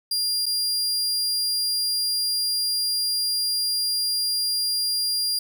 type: tone with dropouts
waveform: sawtooth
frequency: 4800 Hz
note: D8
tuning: 37 cents sharp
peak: -19 dBFS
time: 0.11-5.39 s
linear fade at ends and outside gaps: 5 ms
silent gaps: 0.458-0.463 s
effects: none